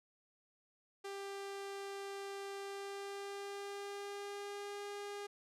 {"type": "tone with pitch glide", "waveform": "sawtooth", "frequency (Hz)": [395.9, 406.6], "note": ["G4", "G#4"], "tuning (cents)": [17, -37], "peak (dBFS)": -39, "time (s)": [1.04, 5.27], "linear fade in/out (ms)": 10, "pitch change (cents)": 46, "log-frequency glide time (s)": [2.59, 4.85], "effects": ["low-pass 10000 Hz 12 dB/octave"]}